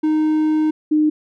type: tone pair in turn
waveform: triangle / sine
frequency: 309.6 / 305.3 Hz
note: D#4 / D#4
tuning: -9 / -33 cents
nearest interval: unison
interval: 24 cents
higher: first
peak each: -12 dBFS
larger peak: neither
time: 0.03-0.71 / 0.91-1.1 s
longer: first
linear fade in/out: 10 ms
effects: none